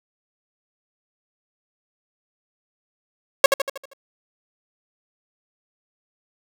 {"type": "tone with echo", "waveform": "sawtooth", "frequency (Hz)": 548, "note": "C#5", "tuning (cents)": -20, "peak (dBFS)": -3, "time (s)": [3.44, 3.46], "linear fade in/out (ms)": 2, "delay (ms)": 79, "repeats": 6, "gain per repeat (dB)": -6, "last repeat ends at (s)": 3.934, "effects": []}